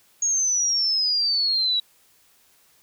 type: exponential sweep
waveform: sine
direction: down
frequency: 6645 to 3874 Hz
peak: -19 dBFS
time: 0.22-1.8 s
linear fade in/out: 5 ms
effects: white hiss -59 dBFS RMS until 2.82 s